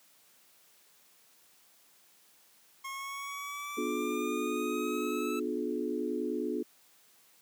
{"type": "linear sweep", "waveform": "25% pulse", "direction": "up", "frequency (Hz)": [1080, 1316], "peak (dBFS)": -34, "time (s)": [2.84, 5.4], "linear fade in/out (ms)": 10}
{"type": "chord", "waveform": "sine", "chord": "B diminished seventh", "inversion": "none", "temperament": "just", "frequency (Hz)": [246.9, 296.3, 355.6, 426.7], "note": ["B3", "D4", "F4", "Ab4"], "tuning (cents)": [0, 15, 31, 47], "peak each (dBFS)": -36, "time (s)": [3.77, 6.63], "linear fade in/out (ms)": 10}
{"effects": ["white hiss -63 dBFS RMS until 7.41 s", "high-pass 150 Hz 12 dB/octave"]}